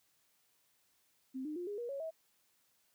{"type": "tone with pitch steps", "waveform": "sine", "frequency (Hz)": [261.6, 304, 353.3, 410.5, 477, 554.3, 644.1], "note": ["C4", "D#4", "F4", "G#4", "A#4", "C#5", "E5"], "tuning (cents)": [0, -40, 20, -20, 40, 0, -40], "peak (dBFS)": -38, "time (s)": [1.34, 2.11], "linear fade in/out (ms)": 20, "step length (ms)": 110, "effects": ["white hiss -74 dBFS RMS until 2.94 s", "high-pass 60 Hz 12 dB/octave"]}